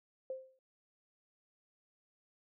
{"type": "tone with exponential decay", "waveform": "sine", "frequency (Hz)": 523.3, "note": "C5", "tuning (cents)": 0, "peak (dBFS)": -35, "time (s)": [0.3, 0.59], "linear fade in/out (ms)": 2, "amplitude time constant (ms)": 63, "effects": []}